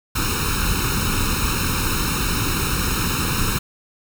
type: noise with comb filter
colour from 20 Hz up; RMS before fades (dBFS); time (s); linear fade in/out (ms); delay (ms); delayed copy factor
pink; -21; 0.15-3.59; 10; 0.75; +1
effects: none